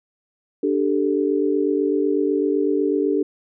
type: chord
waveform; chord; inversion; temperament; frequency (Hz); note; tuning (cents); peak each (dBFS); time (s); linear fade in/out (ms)
sine; D suspended fourth; none; equal; 293.7 / 392 / 440; D4 / G4 / A4; 0 / 0 / 0; -21 / -21 / -23; 0.63-3.23; 5
effects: none